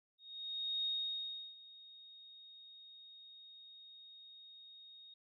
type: tone with ADSR envelope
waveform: sine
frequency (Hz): 3729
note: A#7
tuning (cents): 0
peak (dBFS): -34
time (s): 0.18-5.14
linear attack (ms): 670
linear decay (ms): 700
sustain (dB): -20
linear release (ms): 5
effects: none